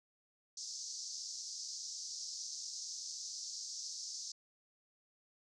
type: band-pass noise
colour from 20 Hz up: white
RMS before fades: -45 dBFS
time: 0.57-4.32 s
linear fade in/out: 5 ms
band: 4700 to 6500 Hz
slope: 48 dB/octave
effects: none